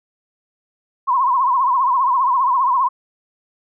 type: tone with vibrato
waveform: sine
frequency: 1027 Hz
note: C6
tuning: 33 cents flat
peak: -13 dBFS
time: 1.07-2.89 s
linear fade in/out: 20 ms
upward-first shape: triangle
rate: 15 Hz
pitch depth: 140 cents each way
effects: none